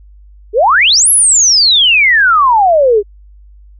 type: exponential two-way sweep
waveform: sine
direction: up then down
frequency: 392 to 11390 to 392 Hz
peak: -5 dBFS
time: 0.53-3.03 s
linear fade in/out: 50 ms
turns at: 1.1 s
effects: added 50 Hz sine -36 dBFS peak until 3.79 s